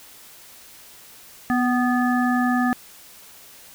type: harmonic tone with a mistuned harmonic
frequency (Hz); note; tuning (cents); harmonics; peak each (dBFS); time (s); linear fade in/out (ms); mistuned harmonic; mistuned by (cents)
246.5; B3; -3; 1 / 3 / 5 / 7; -19 / -25 / -28 / -27; 1.5-2.73; 0; 3; +31
effects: white hiss -46 dBFS RMS until 3.74 s